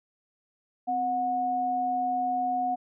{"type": "tone pair together", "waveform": "sine", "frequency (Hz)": [258.1, 730], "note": ["C4", "F#5"], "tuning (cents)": [-23, -24], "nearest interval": "octave + tritone", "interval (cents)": 1799, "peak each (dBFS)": [-35, -25], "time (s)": [0.87, 2.76], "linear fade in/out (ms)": 20, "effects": []}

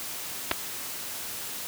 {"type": "clicks", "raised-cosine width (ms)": 0.3, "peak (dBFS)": -8, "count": 2, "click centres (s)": [0.513, 0.516], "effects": ["white hiss -36 dBFS RMS until 1.67 s", "high-pass 60 Hz 12 dB/octave"]}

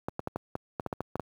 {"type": "clicks", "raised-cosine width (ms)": 1, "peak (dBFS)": -17, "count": 11, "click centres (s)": [0.085, 0.194, 0.274, 0.36, 0.554, 0.798, 0.863, 0.928, 1.006, 1.156, 1.197], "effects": ["high-pass 80 Hz 12 dB/octave", "9-bit"]}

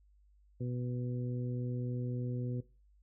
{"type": "harmonic tone", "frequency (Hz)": 123.47, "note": "B2", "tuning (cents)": 0, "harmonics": [1, 2, 3, 4], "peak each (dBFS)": [-35, -41, -45, -47], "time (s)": [0.6, 2.61], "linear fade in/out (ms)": 10, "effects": ["noise-tail reverb RT60 0.3 s tail -18 dB re dry", "added 50 Hz sine -62 dBFS peak until 3.02 s"]}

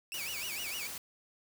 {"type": "tone with vibrato", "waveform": "sawtooth", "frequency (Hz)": 2565, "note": "E7", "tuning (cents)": -48, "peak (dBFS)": -35, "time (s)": [0.12, 0.87], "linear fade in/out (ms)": 0, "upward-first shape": "sine", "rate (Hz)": 6.6, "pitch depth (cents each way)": 240}
{"type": "noise", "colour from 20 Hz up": "white", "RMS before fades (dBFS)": -42, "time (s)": [0.14, 0.98], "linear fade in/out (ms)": 2}
{"effects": []}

